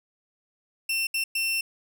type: tone bursts at uneven times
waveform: sawtooth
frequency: 2700 Hz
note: E7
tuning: 41 cents sharp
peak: -21 dBFS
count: 3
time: 0.89-1.07 / 1.14-1.24 / 1.35-1.61 s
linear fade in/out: 5 ms
effects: none